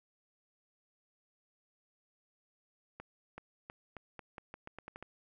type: accelerating click train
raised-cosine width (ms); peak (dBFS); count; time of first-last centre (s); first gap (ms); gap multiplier
0.5; -30; 12; 3-5.026; 380; 0.84
effects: none